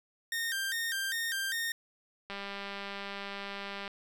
sawtooth tone with vibrato, 1706 Hz, G#6, 46 cents sharp, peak -28 dBFS, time 0.32-1.72 s, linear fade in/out 2 ms, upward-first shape square, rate 2.5 Hz, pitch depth 130 cents each way
click train, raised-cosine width 0.3 ms, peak -24 dBFS, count 315, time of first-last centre 2.3-3.878 s, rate 199 Hz
effects 11-bit

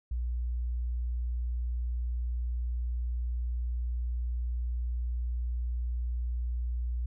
sine tone, 60 Hz, B1, 49 cents flat, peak -29 dBFS, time 0.11-7.06 s, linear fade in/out 5 ms, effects none

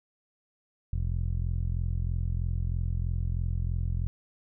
15% pulse tone with low-pass filter, 43.11 Hz, F1, 22 cents flat, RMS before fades -29 dBFS, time 0.93-4.07 s, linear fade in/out 0 ms, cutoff 100 Hz, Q 1.1, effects none

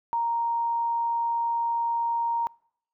sine tone, 932.3 Hz, A#5, in tune, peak -23 dBFS, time 0.13-2.47 s, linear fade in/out 0 ms, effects noise-tail reverb RT60 0.7 s tail -26 dB re dry

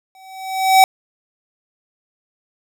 square tone with exponential growth, 762 Hz, G5, 49 cents flat, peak -5 dBFS, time 0.15-0.84 s, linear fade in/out 1 ms, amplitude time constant 150 ms, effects none

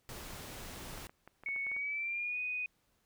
pink noise, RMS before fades -46 dBFS, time 0.09-1.07 s, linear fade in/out 0 ms
clicks, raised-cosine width 0.5 ms, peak -36 dBFS, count 10, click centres 0.977 / 1.052 / 1.095 / 1.276 / 1.436 / 1.487 / 1.562 / 1.667 / 1.716 / 1.765 s
sine tone with pitch glide, 2217 to 2488 Hz, C#7 to D#7, 0 to -1 cents, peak -34 dBFS, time 1.46-2.66 s, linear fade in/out 2 ms, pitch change +199 cents, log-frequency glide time 1.69-2.4 s
effects pink hiss -75 dBFS RMS until 3.05 s

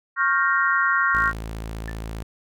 sine chord, G half-diminished seventh, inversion second, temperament equal with one note detuned, 1096.6 / 1396.9 / 1568 / 1864.7 Hz, Db6 / F6 / G6 / Bb6, -19 / 0 / 0 / 0 cents, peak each -23 / -21 / -25 / -24 dBFS, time 0.16-1.33 s, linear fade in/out 50 ms
sawtooth tone, 55 Hz, A1, in tune, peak -26 dBFS, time 1.14-2.23 s, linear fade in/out 5 ms
sine tone with exponential decay, 1760 Hz, A6, in tune, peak -30 dBFS, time 1.88-1.98 s, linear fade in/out 1 ms, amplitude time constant 21 ms
effects none

